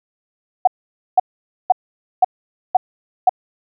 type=tone bursts; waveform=sine; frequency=741 Hz; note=F#5; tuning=2 cents sharp; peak=-6 dBFS; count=6; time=0.65-3.294 s; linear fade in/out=5 ms; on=24 ms; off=500 ms; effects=none